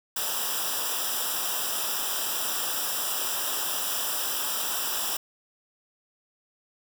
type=noise with comb filter; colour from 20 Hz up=white; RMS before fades=-29 dBFS; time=0.16-5.17 s; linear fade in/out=5 ms; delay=0.46 ms; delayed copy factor=-1; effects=none